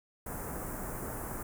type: band-stop noise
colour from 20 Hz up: pink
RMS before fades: -39 dBFS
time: 0.26-1.43 s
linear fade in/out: 5 ms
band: 1600 to 8400 Hz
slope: 24 dB/octave
effects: none